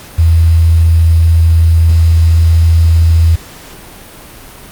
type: tone with quantisation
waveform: sine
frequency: 82.41 Hz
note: E2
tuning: in tune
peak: -4 dBFS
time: 0.18-3.36 s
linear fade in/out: 10 ms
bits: 5
effects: pink hiss -33 dBFS RMS until 4.71 s + Opus 48 kbps